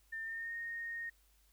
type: tone with pitch glide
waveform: sine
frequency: 1800 to 1852.7 Hz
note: A6 to A#6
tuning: +39 to -11 cents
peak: -39 dBFS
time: 0.12-1.1 s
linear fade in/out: 10 ms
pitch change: +50 cents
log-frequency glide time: 0.23-0.54 s
effects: added 50 Hz sine -68 dBFS peak until 1.52 s + white hiss -72 dBFS RMS until 1.52 s